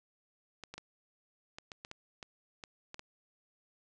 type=clicks; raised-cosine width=0.2 ms; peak=-27 dBFS; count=11; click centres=0.637 / 0.74 / 0.78 / 1.585 / 1.718 / 1.849 / 1.914 / 2.228 / 2.638 / 2.944 / 2.994 s; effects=resampled to 22050 Hz + 10-bit